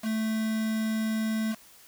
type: tone with quantisation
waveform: triangle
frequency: 220 Hz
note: A3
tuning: in tune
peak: -24 dBFS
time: 0.02-1.56 s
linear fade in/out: 50 ms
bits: 6
effects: white hiss -54 dBFS RMS until 1.87 s